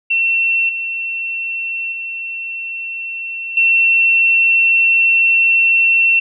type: tone with level steps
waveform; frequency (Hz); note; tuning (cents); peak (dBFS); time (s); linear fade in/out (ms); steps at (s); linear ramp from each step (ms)
sine; 2706; E7; +45; -12 / -19 / -22 / -9; 0.1-6.2; 10; 0.69 / 1.92 / 3.57; 2
effects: none